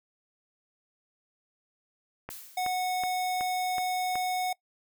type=click train; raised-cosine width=0.5 ms; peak=-22 dBFS; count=6; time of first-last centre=2.29-4.156 s; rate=2.68 Hz
type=noise with exponential decay; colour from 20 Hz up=blue; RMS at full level=-40 dBFS; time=2.3-2.99 s; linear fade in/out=5 ms; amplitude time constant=150 ms
type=tone; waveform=square; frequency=735 Hz; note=F#5; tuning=12 cents flat; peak=-28 dBFS; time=2.57-4.53 s; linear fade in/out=5 ms
effects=noise-tail reverb RT60 0.1 s tail -22 dB re dry